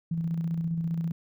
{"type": "tone with tremolo", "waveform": "sine", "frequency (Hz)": 165.8, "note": "E3", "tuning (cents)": 10, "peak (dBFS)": -25, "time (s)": [0.11, 1.12], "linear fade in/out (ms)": 5, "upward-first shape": "square", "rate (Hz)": 15, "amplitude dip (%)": 35, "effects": []}